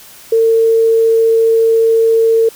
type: tone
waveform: sine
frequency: 452.4 Hz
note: A4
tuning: 48 cents sharp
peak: -7 dBFS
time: 0.32-2.49 s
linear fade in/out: 5 ms
effects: white hiss -38 dBFS RMS until 2.55 s